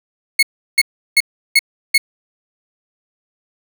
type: tone bursts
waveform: 30% pulse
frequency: 2184 Hz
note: C#7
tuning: 26 cents flat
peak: -5 dBFS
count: 5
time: 0.39-1.98 s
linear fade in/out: 5 ms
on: 38 ms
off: 350 ms
effects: none